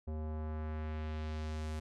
square tone with low-pass filter sweep, 77.6 Hz, D#2, 4 cents flat, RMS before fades -39 dBFS, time 0.07-1.8 s, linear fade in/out 10 ms, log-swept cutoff 600 to 10000 Hz, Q 0.95, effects none

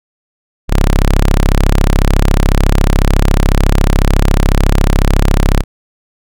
sawtooth tone, 34 Hz, C#1, 33 cents flat, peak -3 dBFS, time 0.68-5.64 s, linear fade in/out 50 ms, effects none

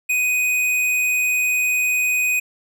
sine tone with hard clipping, 2495 Hz, D#7, 4 cents sharp, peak -18 dBFS, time 0.09-2.4 s, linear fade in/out 10 ms, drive 14 dB, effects none

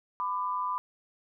sine tone pair together, 1000.7 / 1190 Hz, B5 / D6, +23 / +22 cents, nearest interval minor third, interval 299 cents, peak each -30 / -33 dBFS, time 0.2-0.78 s, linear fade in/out 0 ms, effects none

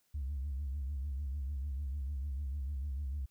sine tone with vibrato, 69.3 Hz, C#2, in tune, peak -33 dBFS, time 0.14-3.26 s, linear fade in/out 10 ms, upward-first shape sine, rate 6.7 Hz, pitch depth 120 cents each way, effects tanh soft clip ceiling -32 dBFS + white hiss -75 dBFS RMS until 3.3 s

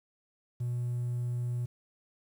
triangle tone, 121.6 Hz, B2, 26 cents flat, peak -27 dBFS, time 0.6-1.66 s, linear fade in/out 10 ms, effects tanh soft clip ceiling -25 dBFS + 10-bit

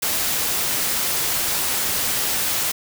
white noise, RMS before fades -22 dBFS, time 0.02-2.72 s, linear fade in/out 10 ms, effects none

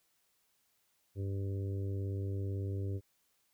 harmonic tone, 98 Hz, G2, in tune, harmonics 1 / 2 / 3 / 4 / 5 / 6, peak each -34 / -51 / -46 / -45 / -51 / -60 dBFS, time 1.15-3.01 s, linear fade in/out 50 ms, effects white hiss -75 dBFS RMS until 3.53 s

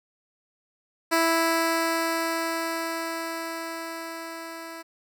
10% pulse tone with level ramp, 329.6 Hz, E4, in tune, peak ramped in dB -11 to -29 dBFS, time 1.11-4.83 s, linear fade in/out 20 ms, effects none

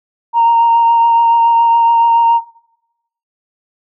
sine tone with vibrato, 928 Hz, A#5, 8 cents flat, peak -6 dBFS, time 0.33-2.41 s, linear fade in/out 50 ms, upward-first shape sine, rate 7.1 Hz, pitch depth 13 cents each way, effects noise-tail reverb RT60 0.9 s tail -21 dB re dry + tanh soft clip ceiling -3 dBFS

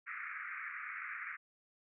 white band-pass noise, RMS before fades -44 dBFS, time 0.06-1.37 s, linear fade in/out 20 ms, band 1200 to 2300 Hz, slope 96 dB/octave, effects none

